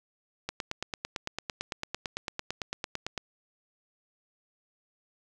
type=click train; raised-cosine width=0.2 ms; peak=-15 dBFS; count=25; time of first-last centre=0.49-3.178 s; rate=8.93 Hz; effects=none